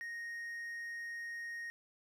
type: tone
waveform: triangle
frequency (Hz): 1864.7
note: A#6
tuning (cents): 0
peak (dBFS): -39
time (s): 0.01-1.7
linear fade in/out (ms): 0
effects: none